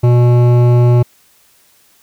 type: tone with hard clipping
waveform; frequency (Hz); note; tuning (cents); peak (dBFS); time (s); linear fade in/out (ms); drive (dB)
sine; 121.5; B2; -28; -8; 0.03-1.03; 10; 13
effects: white hiss -51 dBFS RMS until 2.02 s